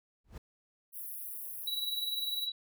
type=noise with exponential growth; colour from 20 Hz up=brown; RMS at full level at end=-37 dBFS; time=0.24-0.38 s; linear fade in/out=5 ms; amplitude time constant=30 ms
type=high-pass noise; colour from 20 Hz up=white; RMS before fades=-42 dBFS; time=0.92-2.48 s; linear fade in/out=50 ms; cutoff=10000 Hz; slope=96 dB/octave
type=tone with tremolo; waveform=sine; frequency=3914 Hz; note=B7; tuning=16 cents flat; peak=-30 dBFS; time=1.67-2.52 s; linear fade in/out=5 ms; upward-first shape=sine; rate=20 Hz; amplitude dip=65%
effects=none